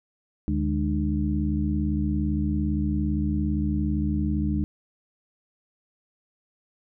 harmonic tone with a mistuned harmonic, 75.1 Hz, D2, 39 cents sharp, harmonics 1 / 2 / 3 / 4, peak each -26 / -30 / -27 / -29 dBFS, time 0.48-4.64 s, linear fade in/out 0 ms, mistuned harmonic 3, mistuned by -140 cents, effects none

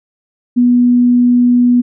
sine tone, 244.4 Hz, B3, 18 cents flat, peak -6 dBFS, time 0.56-1.82 s, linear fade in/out 20 ms, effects none

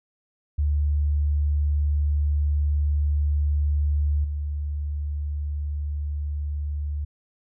sine tone with level steps, 73.42 Hz, D2, in tune, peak -19 / -25 dBFS, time 0.58-7.05 s, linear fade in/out 10 ms, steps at 4.24 s, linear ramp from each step 5 ms, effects none

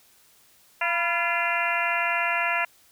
harmonic tone with a mistuned harmonic, 343.5 Hz, F4, 29 cents flat, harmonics 2 / 3 / 4 / 5 / 6 / 7 / 8, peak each -30 / -30 / -30 / -30 / -30 / -30 / -30 dBFS, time 0.81-2.65 s, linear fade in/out 5 ms, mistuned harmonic 3, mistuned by -75 cents, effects white hiss -58 dBFS RMS until 2.91 s

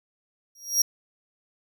40% pulse tone with exponential growth, 5650 Hz, F8, 19 cents sharp, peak -14 dBFS, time 0.55-0.82 s, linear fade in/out 5 ms, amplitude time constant 58 ms, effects none

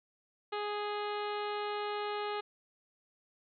harmonic tone with a mistuned harmonic, 415.3 Hz, G#4, in tune, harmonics 1 / 2 / 3 / 4 / 5 / 6 / 7 / 8 / 9 / 10, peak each -37 / -39 / -41 / -48 / -49 / -50 / -49 / -53 / -53 / -53 dBFS, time 0.52-2.41 s, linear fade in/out 10 ms, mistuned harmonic 9, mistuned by -17 cents, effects none

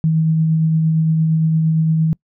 sine tone with tremolo, 159.8 Hz, D#3, 47 cents sharp, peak -11 dBFS, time 0.04-2.13 s, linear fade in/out 0 ms, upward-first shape triangle, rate 8.7 Hz, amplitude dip 25%, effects noise-tail reverb RT60 0.1 s tail -26 dB re dry

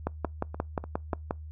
two click trains, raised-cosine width 1 ms, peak -14 / -24 dBFS, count 8 / 4, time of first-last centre 0.07-1.309 / 0.25-1.135 s, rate 5.65 / 3.39 Hz, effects noise-tail reverb RT60 0.2 s tail -26 dB re dry + added 77 Hz sine -39 dBFS peak until 1.51 s

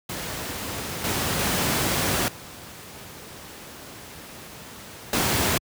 pink noise with level steps, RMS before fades -31 / -25 / -23 / -41 / -22 dBFS, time 0.09-5.58 s, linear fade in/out 5 ms, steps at 1.04 / 1.39 / 2.28 / 5.13 s, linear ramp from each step 2 ms, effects high-pass 80 Hz 12 dB/octave

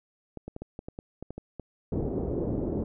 clicks, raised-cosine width 2 ms, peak -24 dBFS, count 11, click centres 0.373 / 0.48 / 0.564 / 0.62 / 0.791 / 0.885 / 0.989 / 1.226 / 1.306 / 1.38 / 1.597 s
white low-pass noise, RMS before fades -30 dBFS, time 1.92-2.84 s, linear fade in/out 5 ms, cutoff 450 Hz, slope 24 dB/octave
effects none

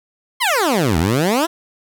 15% pulse exponential two-way sweep, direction down then up, 1100 to 75.8 to 352.3 Hz, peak -8 dBFS, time 0.4-1.47 s, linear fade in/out 20 ms, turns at 0.98 s, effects none

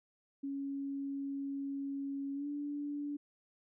sine tone with pitch glide, 277.2 to 289.8 Hz, C#4 to D4, 0 to -23 cents, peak -36 dBFS, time 0.43-3.17 s, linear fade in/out 10 ms, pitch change +77 cents, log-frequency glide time 2.34-2.47 s, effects none

